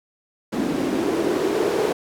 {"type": "noise with band-pass filter sweep", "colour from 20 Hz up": "white", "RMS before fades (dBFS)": -22, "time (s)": [0.52, 1.93], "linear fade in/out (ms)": 10, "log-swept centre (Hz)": [260, 430], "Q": 4.5, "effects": []}